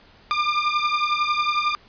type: beating tone pair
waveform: sawtooth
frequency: 1194 / 1205 Hz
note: D6 / D6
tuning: +28 / +44 cents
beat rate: 11 Hz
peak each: -19 dBFS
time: 0.31-1.75 s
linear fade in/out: 0 ms
effects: pink hiss -52 dBFS RMS until 1.88 s + resampled to 11025 Hz